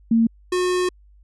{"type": "tone pair in turn", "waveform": ["sine", "square"], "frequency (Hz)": [228, 362.6], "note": ["A#3", "F#4"], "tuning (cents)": [-38, -35], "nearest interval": "minor sixth", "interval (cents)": 803, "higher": "second", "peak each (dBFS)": [-13, -19], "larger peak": "first", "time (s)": [[0.11, 0.27], [0.52, 0.89]], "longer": "second", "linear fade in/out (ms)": 5, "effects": ["added 50 Hz sine -48 dBFS peak until 1.23 s", "resampled to 24000 Hz"]}